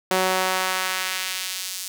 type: tone with high-pass filter sweep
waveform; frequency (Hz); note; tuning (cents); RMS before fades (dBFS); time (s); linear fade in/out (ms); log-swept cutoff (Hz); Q
sawtooth; 186.5; F#3; +14; -25; 0.11-1.88; 0; 440 to 5800; 0.84
effects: none